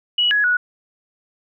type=tone with pitch steps; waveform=sine; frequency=2927 / 1677 / 1465 Hz; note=F#7 / G#6 / F#6; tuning=-19 / +16 / -18 cents; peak=-14 dBFS; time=0.18-0.57 s; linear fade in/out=5 ms; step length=130 ms; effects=none